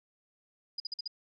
sine tone bursts, 4925 Hz, D#8, 19 cents flat, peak -33 dBFS, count 5, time 0.78-1.077 s, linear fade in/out 5 ms, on 21 ms, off 48 ms, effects none

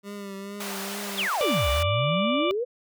25% pulse tone with vibrato, 199.6 Hz, G3, 32 cents sharp, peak -31 dBFS, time 0.03-1.29 s, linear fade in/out 50 ms, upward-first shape triangle, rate 2.3 Hz, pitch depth 45 cents each way
pink high-pass noise, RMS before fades -35 dBFS, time 0.6-1.83 s, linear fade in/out 5 ms, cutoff 580 Hz, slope 24 dB/octave
sine exponential two-way sweep, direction down then up, 3837 to 64.2 to 512 Hz, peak -24 dBFS, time 1.17-2.65 s, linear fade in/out 20 ms, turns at 1.69 s
harmonic tone, 587.3 Hz, D5, in tune, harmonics 1 / 2 / 4 / 5 / 6, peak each -26 / -29 / -32 / -33 / -34 dBFS, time 1.41-2.51 s, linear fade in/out 0 ms
effects none

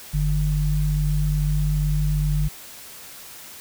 sine tone pair together, 47.2 / 149.6 Hz, F#1 / D3, +35 / +32 cents, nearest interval octave + minor sixth, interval 1997 cents, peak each -21 dBFS, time 0.13-2.49 s, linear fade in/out 20 ms, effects white hiss -41 dBFS RMS until 3.6 s

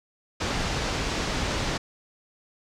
pink low-pass noise, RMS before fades -28 dBFS, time 0.4-1.78 s, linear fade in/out 10 ms, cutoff 6500 Hz, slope 24 dB/octave, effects none

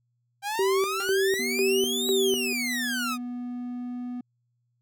sawtooth exponential two-way sweep, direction up then down, 784 to 3910 to 1211 Hz, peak -24 dBFS, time 0.42-3.18 s, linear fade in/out 50 ms, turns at 2.09 s
sine tone with tremolo, 386.8 Hz, G4, 23 cents flat, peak -21 dBFS, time 0.59-2.53 s, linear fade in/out 2 ms, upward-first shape square, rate 2 Hz, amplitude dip 70%
sawtooth tone with exponential decay, 392 Hz, G4, in tune, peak -27 dBFS, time 1-1.16 s, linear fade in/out 2 ms, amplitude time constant 34 ms
triangle tone with pitch glide, 242.5 to 246.2 Hz, B3 to B3, -31 to -5 cents, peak -29 dBFS, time 1.39-4.21 s, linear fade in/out 5 ms, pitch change +26 cents, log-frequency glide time 1.9-4.06 s
effects added 120 Hz sine -70 dBFS peak until 4.81 s

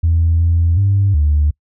sine tone with pitch steps, 82.8 / 84.3 / 99.1 / 74.2 Hz, E2 / E2 / G2 / D2, +8 / +39 / +19 / +18 cents, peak -9 dBFS, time 0.03-1.51 s, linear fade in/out 10 ms, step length 370 ms, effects noise-tail reverb RT60 0.1 s tail -26 dB re dry + tanh soft clip ceiling -6 dBFS

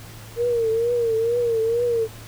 sine tone with vibrato, 463.8 Hz, A#4, 9 cents flat, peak -18 dBFS, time 0.36-2.08 s, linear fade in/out 50 ms, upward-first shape triangle, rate 2.2 Hz, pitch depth 90 cents each way, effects added 110 Hz sine -40 dBFS peak until 2.27 s + pink hiss -43 dBFS RMS until 2.27 s

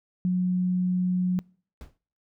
sine tone, 181.7 Hz, F#3, 31 cents flat, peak -21 dBFS, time 0.25-1.39 s, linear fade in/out 0 ms
brown noise with exponential decay, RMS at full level -37 dBFS, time 1.81-1.98 s, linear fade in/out 1 ms, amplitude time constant 35 ms
effects noise-tail reverb RT60 0.5 s tail -26 dB re dry

